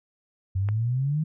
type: exponential sweep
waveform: sine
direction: up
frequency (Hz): 92.5 to 160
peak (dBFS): -22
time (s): 0.55-1.24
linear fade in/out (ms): 10
type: click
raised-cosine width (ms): 0.5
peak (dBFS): -22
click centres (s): 0.688
effects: none